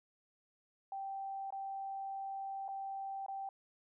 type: tone with dropouts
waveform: sine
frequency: 781 Hz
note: G5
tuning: 7 cents flat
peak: -39 dBFS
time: 0.92-3.49 s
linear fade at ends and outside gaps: 2 ms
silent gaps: 1.505-1.524 / 2.681-2.687 / 3.263-3.283 s
effects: none